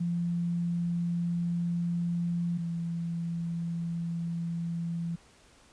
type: tone pair in turn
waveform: sine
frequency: 172 / 168.56 Hz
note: F3 / E3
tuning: -26 / +39 cents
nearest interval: unison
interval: 35 cents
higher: first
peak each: -27 / -30 dBFS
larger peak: first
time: 0-2.58 / 2.58-5.16 s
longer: neither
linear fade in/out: 10 ms
effects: pink hiss -59 dBFS RMS until 5.72 s + resampled to 22050 Hz